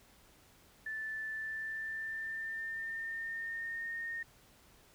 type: tone with pitch glide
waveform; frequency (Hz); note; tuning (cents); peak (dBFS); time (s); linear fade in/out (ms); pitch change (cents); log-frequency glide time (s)
sine; 1757 to 1840.1; A6 to A#6; -3 to -23; -37; 0.86-4.23; 5; +80; 1.29-3.91
effects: pink hiss -63 dBFS RMS until 4.94 s